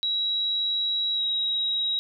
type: tone with pitch glide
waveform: sine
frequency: 3873 to 3831 Hz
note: B7 to A#7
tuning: -35 to +47 cents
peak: -23 dBFS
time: 0.03-1.99 s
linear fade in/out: 0 ms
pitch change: -18 cents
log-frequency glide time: 1.15-1.22 s
effects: none